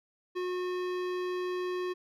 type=tone with hard clipping; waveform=sine; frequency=362.6 Hz; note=F#4; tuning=35 cents flat; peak=-33 dBFS; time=0.35-1.94 s; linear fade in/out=20 ms; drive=17 dB; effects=none